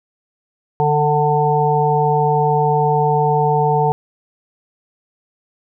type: harmonic tone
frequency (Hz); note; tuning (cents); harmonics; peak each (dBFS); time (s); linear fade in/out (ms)
148.9; D3; +24; 1 / 3 / 5 / 6; -18 / -18 / -18 / -18; 0.8-3.92; 0
effects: none